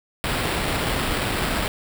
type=noise with sample-and-hold; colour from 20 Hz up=pink; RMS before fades=-24 dBFS; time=0.24-1.68 s; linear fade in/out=0 ms; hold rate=6300 Hz; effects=none